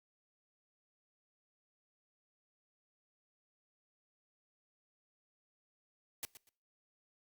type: noise with echo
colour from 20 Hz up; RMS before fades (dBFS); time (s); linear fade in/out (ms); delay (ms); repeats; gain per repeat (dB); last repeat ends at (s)
white; -40; 6.23-6.25; 0; 120; 2; -13; 6.49
effects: noise-tail reverb RT60 0.5 s tail -24 dB re dry + Opus 48 kbps